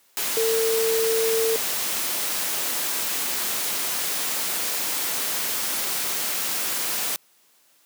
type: tone in noise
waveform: sine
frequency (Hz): 450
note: A4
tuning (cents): +39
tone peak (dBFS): -20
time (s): 0.37-1.56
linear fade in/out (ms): 0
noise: white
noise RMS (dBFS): -26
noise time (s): 0.17-7.16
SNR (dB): +3
effects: white hiss -60 dBFS RMS until 7.85 s + high-pass 200 Hz 12 dB/octave